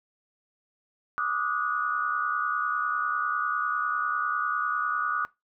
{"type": "tone cluster", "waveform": "sine", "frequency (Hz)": [1172, 1242, 1457], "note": ["D6", "D#6", "F#6"], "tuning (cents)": [-4, -3, -27], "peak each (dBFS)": -30, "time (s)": [1.18, 5.25], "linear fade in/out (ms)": 0, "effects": ["noise-tail reverb RT60 0.2 s tail -20 dB re dry"]}